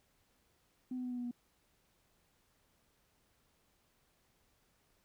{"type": "tone with pitch steps", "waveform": "sine", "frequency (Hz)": [253.9, 251.4, 249, 246.5, 244.1, 241.7], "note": ["B3", "B3", "B3", "B3", "B3", "B3"], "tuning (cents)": [48, 31, 14, -3, -20, -37], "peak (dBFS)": -36, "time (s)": [0.91, 1.312], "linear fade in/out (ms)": 5, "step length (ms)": 67, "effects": ["tanh soft clip ceiling -33 dBFS", "pink hiss -74 dBFS RMS until 5.04 s"]}